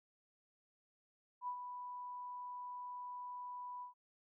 sine tone with ADSR envelope, 987.8 Hz, B5, in tune, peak -37 dBFS, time 1.41-3.94 s, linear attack 66 ms, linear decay 80 ms, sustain -7 dB, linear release 120 ms, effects none

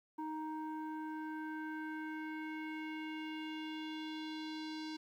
square tone with low-pass filter sweep, 312 Hz, D#4, 5 cents sharp, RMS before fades -43 dBFS, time 0.18-4.97 s, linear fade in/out 10 ms, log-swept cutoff 940 to 4700 Hz, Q 2.9, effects 12-bit

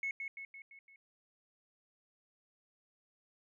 sine tone with echo, 2193 Hz, C#7, 19 cents flat, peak -33 dBFS, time 0.03-0.11 s, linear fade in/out 2 ms, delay 170 ms, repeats 5, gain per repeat -5 dB, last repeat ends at 0.96 s, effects tanh soft clip ceiling -29 dBFS

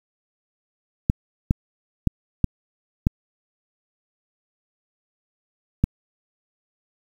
clicks, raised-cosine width 5 ms, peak -4 dBFS, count 6, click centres 1.099 / 1.509 / 2.073 / 2.443 / 3.069 / 5.84 s, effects 7-bit

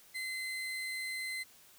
35% pulse tone, 2056 Hz, C7, 31 cents flat, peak -35 dBFS, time 0.14-1.44 s, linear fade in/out 20 ms, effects white hiss -60 dBFS RMS until 1.78 s

